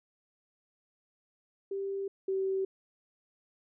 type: tone pair in turn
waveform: sine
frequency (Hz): 392.7 / 384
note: G4 / G4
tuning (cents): +3 / -36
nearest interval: unison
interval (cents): 39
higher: first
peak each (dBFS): -32 / -28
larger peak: second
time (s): 1.71-2.08 / 2.28-2.65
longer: neither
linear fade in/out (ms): 5
effects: none